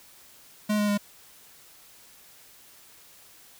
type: tone with pitch steps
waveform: square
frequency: 210.6 / 207.6 / 204.6 Hz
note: G#3 / G#3 / G#3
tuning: +24 / 0 / -26 cents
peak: -23 dBFS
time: 0.69-0.978 s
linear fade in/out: 10 ms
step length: 96 ms
effects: white hiss -53 dBFS RMS until 3.59 s